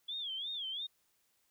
sine tone with vibrato, 3370 Hz, G#7, 25 cents sharp, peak -37 dBFS, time 0.08-0.87 s, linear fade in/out 10 ms, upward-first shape sine, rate 2.9 Hz, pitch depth 160 cents each way, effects white hiss -75 dBFS RMS until 1.5 s

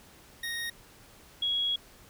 25% pulse / sine tone pair in turn, 1864.7 / 3323 Hz, A#6 / G#7, 0 / 0 cents, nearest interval minor seventh, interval 1000 cents, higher second, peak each -29 / -26 dBFS, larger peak second, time 0.43-0.7 / 1.42-1.76 s, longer second, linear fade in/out 5 ms, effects pink hiss -55 dBFS RMS until 2.09 s

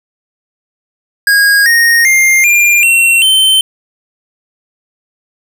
square tone with pitch steps, 1637 / 1858.8 / 2111 / 2397 / 2721 / 3090 Hz, G#6 / A#6 / C7 / D7 / F7 / G7, -25 / -5 / +15 / +35 / -46 / -26 cents, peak -6 dBFS, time 1.27-3.61 s, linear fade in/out 2 ms, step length 390 ms, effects none

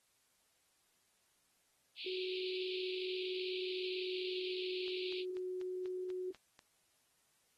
pink band-pass noise, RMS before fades -46 dBFS, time 1.96-5.25 s, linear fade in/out 50 ms, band 2400 to 4500 Hz, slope 96 dB/octave
sine tone with pitch glide, 370 to 367.4 Hz, F#4 to F#4, 0 to -12 cents, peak -38 dBFS, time 2.06-6.31 s, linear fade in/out 5 ms, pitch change -12 cents, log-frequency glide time 2.55-4.88 s
click train, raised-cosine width 0.2 ms, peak -38 dBFS, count 8, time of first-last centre 4.88-6.591 s, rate 4.09 Hz
effects white hiss -75 dBFS RMS until 7.57 s + AAC 32 kbps

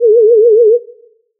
sine tone with vibrato, 448.6 Hz, A4, 34 cents sharp, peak -3 dBFS, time 0-0.79 s, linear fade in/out 50 ms, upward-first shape triangle, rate 7 Hz, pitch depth 160 cents each way, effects noise-tail reverb RT60 0.8 s tail -19 dB re dry

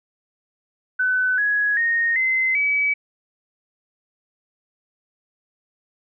sine tone with pitch steps, 1507 / 1672.1 / 1855.3 / 2059 / 2284 Hz, F#6 / G#6 / A#6 / C7 / D7, +31 / +11 / -9 / -28 / -49 cents, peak -17 dBFS, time 0.99-2.94 s, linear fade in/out 10 ms, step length 390 ms, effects none

